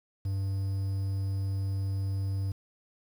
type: tone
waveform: triangle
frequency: 97.2 Hz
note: G2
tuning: 14 cents flat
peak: -26 dBFS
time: 0.25-2.52 s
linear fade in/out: 5 ms
effects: 9-bit